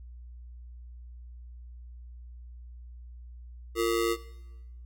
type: ring-modulated tone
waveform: square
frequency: 403 Hz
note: G4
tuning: 48 cents sharp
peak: -22 dBFS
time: 3.75-4.17 s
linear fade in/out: 50 ms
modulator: 55.4 Hz
effects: noise-tail reverb RT60 1.0 s tail -17 dB re dry + added 60 Hz sine -43 dBFS peak until 4.85 s